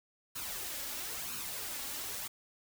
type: noise with flanger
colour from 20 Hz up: white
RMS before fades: -40 dBFS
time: 0.35-2.28 s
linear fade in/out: 10 ms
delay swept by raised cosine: 0.73 to 3.63 ms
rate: 1 Hz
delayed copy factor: +0.55
effects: none